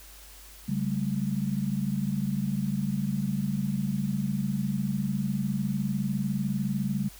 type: tone cluster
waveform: sine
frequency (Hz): 139.3 / 193.2 / 213.1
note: C#3 / G3 / G#3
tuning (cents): +9 / -25 / +45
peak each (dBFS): -31 / -29 / -31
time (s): 0.68-7.09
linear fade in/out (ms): 10
effects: added 50 Hz sine -50 dBFS peak until 7.19 s + white hiss -50 dBFS RMS until 7.19 s